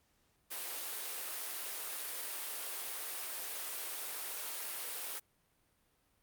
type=high-pass noise; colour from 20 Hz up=white; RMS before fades=-41 dBFS; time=0.5-5.2 s; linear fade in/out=20 ms; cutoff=360 Hz; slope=24 dB/octave; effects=pink hiss -74 dBFS RMS until 6.22 s + Opus 48 kbps